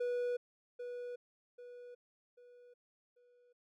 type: tone with echo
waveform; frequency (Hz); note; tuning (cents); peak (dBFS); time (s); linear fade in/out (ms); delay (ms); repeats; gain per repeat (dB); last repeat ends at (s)
triangle; 488.3; B4; -20; -31; 0-0.37; 10; 790; 4; -8; 3.53
effects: none